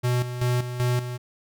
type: tone with tremolo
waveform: square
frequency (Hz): 123.47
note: B2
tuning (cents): 0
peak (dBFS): -21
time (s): 0.03-1.18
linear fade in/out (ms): 20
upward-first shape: square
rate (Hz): 2.6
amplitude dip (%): 65
effects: none